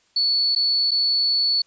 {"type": "tone with dropouts", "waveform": "sine", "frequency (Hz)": 4435, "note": "C#8", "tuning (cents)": 0, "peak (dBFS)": -17, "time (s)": [0.16, 1.62], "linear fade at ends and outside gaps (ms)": 5, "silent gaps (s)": [[0.551, 0.56], [0.909, 0.915]], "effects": ["white hiss -62 dBFS RMS until 1.66 s", "resampled to 16000 Hz"]}